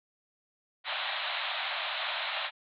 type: band-pass noise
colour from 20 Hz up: white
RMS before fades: -34 dBFS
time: 0.84-2.51 s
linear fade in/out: 50 ms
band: 580 to 4000 Hz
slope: 96 dB/octave
effects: none